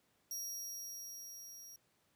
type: tone with level ramp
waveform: sawtooth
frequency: 5660 Hz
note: F8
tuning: 22 cents sharp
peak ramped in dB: -37 to -49 dBFS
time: 0.31-1.76 s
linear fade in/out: 2 ms
effects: pink hiss -75 dBFS RMS until 2.15 s + high-pass 100 Hz 12 dB/octave